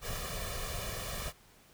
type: noise with comb filter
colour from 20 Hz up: pink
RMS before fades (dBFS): -38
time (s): 0.01-1.33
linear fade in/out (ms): 50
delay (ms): 1.7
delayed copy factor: +0.8
effects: pink hiss -61 dBFS RMS until 1.73 s